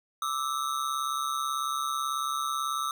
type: ring-modulated tone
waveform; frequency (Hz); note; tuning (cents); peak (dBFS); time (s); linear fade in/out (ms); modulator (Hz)
square; 1244.5; D#6; 0; -26; 0.22-2.91; 2; 69.1
effects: none